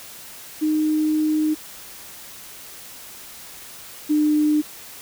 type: tone pair in turn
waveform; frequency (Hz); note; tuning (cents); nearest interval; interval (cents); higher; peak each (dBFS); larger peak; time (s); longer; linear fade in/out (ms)
sine; 308.2 / 301.5; D#4 / D4; -16 / +46; unison; 38; first; -17 / -15; second; 0.61-1.55 / 4.09-4.62; first; 20
effects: white hiss -40 dBFS RMS until 5.01 s